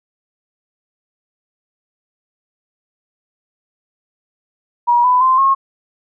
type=tone with pitch steps; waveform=sine; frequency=958 / 998.1 / 1039.9 / 1083.4 Hz; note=A#5 / B5 / C6 / C#6; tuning=+47 / +18 / -11 / -40 cents; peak=-9 dBFS; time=4.87-5.55 s; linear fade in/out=20 ms; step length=170 ms; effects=none